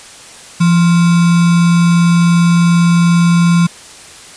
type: tone with sample-and-hold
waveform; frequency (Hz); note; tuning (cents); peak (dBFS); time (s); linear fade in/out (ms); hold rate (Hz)
sine; 171.2; F3; -34; -6; 0.6-3.67; 10; 1225
effects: white hiss -35 dBFS RMS until 4.36 s + resampled to 22050 Hz